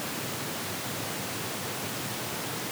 pink high-pass noise, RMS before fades -34 dBFS, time 0-2.71 s, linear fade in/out 0 ms, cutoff 100 Hz, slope 48 dB/octave, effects none

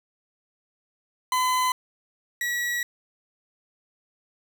40% pulse tone pair in turn, 1014 / 1926.9 Hz, B5 / B6, +45 / -43 cents, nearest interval major seventh, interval 1112 cents, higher second, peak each -20 / -24 dBFS, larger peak first, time 1.32-1.72 / 2.41-2.83 s, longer second, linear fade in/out 2 ms, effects 9-bit

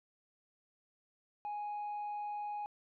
sine tone, 830.6 Hz, G#5, in tune, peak -35 dBFS, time 1.45-2.66 s, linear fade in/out 0 ms, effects tanh soft clip ceiling -36 dBFS

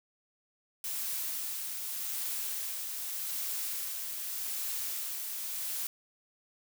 blue noise with tremolo, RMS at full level -35 dBFS, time 0.84-5.87 s, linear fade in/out 2 ms, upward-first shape sine, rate 0.84 Hz, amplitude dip 30%, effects none

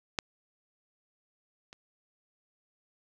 clicks, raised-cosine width 0.2 ms, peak -11 / -30 dBFS, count 2, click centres 0.188 / 1.729 s, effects none

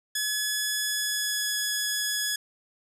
10% pulse tone with pitch glide, 1700 to 1688.3 Hz, G#6 to G#6, +40 to +28 cents, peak -17 dBFS, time 0.15-2.36 s, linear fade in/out 5 ms, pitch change -12 cents, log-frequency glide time 0.87-1.51 s, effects none

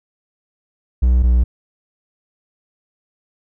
triangle tone pair in turn, 61.74 / 60.71 Hz, B1 / B1, 0 / -29 cents, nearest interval unison, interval 29 cents, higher first, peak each -8 dBFS, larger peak neither, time 1.02-1.23 / 1.23-1.44 s, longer neither, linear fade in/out 10 ms, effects none

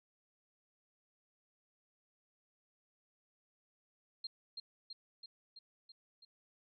sine tone with echo, 4194 Hz, C8, 3 cents sharp, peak -39 dBFS, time 4.24-4.27 s, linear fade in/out 5 ms, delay 330 ms, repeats 6, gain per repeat -3 dB, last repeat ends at 6.25 s, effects none

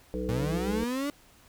harmonic tone, 62.2 Hz, B1, 13 cents sharp, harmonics 1 / 3 / 5 / 7 / 8, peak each -36 / -36 / -36 / -36 / -36 dBFS, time 0.14-0.84 s, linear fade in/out 0 ms
35% pulse linear sweep, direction up, 110.9 to 293.7 Hz, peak -27 dBFS, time 0.29-1.1 s, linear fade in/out 0 ms
effects pink hiss -58 dBFS RMS until 1.48 s

